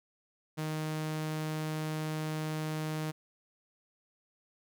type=tone; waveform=sawtooth; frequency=155.56 Hz; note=D#3; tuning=in tune; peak=-29 dBFS; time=0.57-3.12 s; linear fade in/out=20 ms; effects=none